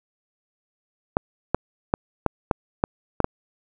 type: clicks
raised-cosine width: 1 ms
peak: -4 dBFS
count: 8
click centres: 1.169 / 1.546 / 1.939 / 2.263 / 2.512 / 2.839 / 3.203 / 3.244 s
effects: none